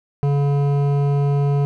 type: tone with hard clipping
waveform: sine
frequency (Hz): 142.1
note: C#3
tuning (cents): +43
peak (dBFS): -17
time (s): 0.23-1.65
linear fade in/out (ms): 0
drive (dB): 12
effects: none